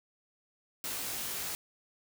white noise with comb filter, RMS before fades -37 dBFS, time 0.84-1.55 s, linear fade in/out 0 ms, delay 18 ms, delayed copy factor +0.9, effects none

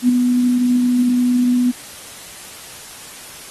sine tone with ADSR envelope, 246.9 Hz, B3, in tune, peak -7 dBFS, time 0.02-1.72 s, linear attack 71 ms, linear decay 6 ms, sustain -5 dB, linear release 20 ms, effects white hiss -36 dBFS RMS until 3.5 s + AAC 32 kbps

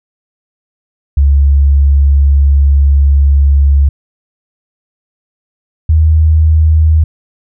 sine tone pair in turn, 70 / 78.57 Hz, C#2 / D#2, +18 / +17 cents, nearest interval major second, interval 199 cents, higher second, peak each -4 dBFS, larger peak neither, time 1.17-3.89 / 5.89-7.04 s, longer first, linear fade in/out 5 ms, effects none

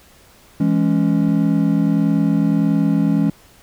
triangle chord, C# minor, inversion first, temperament just, 166.31 / 207.9 / 277.2 Hz, E3 / G#3 / C#4, +16 / +2 / 0 cents, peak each -16 dBFS, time 0.6-3.3 s, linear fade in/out 5 ms, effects pink hiss -49 dBFS RMS until 3.62 s

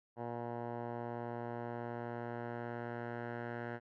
10% pulse tone with low-pass filter sweep, 118.8 Hz, A#2, 33 cents sharp, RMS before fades -42 dBFS, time 0.16-3.8 s, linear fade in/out 50 ms, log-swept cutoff 960 to 1500 Hz, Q 2.6, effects none

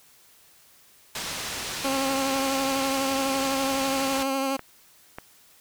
white low-pass noise, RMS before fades -33 dBFS, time 1.15-4.23 s, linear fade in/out 2 ms, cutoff 6400 Hz, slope 12 dB/octave
15% pulse tone with vibrato, 270 Hz, C#4, 45 cents flat, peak -18 dBFS, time 1.84-4.57 s, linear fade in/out 10 ms, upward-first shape triangle, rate 12 Hz, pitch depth 32 cents each way
click train, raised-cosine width 0.5 ms, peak -20 dBFS, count 4, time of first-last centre 3.41-5.185 s, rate 1.69 Hz
effects white hiss -56 dBFS RMS until 5.6 s

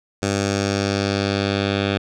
10% pulse tone with low-pass filter sweep, 100 Hz, G2, 35 cents sharp, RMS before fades -21 dBFS, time 0.22-1.98 s, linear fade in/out 10 ms, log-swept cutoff 7100 to 3400 Hz, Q 2.3, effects none

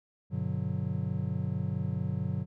triangle chord, G major seventh, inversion none, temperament just, 98 / 122.5 / 147 / 183.75 Hz, G2 / B2 / D3 / F#3, 0 / -14 / +2 / -12 cents, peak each -33 dBFS, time 0.3-2.46 s, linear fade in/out 50 ms, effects none

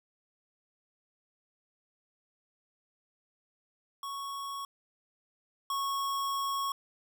square tone pair in turn, 1108.7 / 1102.3 Hz, C#6 / C#6, 0 / -10 cents, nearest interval unison, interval 10 cents, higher first, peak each -37 / -31 dBFS, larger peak second, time 4.03-4.65 / 5.7-6.72 s, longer second, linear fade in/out 2 ms, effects none

